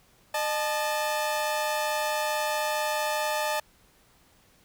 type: tone pair together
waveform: sawtooth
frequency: 609 / 871.2 Hz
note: D#5 / A5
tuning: -37 / -17 cents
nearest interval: tritone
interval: 620 cents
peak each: -25 dBFS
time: 0.34-3.6 s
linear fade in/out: 5 ms
effects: pink hiss -61 dBFS RMS until 4.64 s